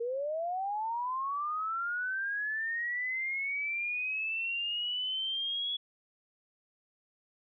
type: linear sweep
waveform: sine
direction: up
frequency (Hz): 456.2 to 3383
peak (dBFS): -31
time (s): 0-5.77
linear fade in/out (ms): 10
effects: none